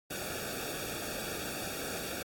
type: noise with comb filter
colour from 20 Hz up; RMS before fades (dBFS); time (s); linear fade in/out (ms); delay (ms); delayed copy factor
pink; -38; 0.1-2.23; 10; 0.98; -0.9
effects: AAC 64 kbps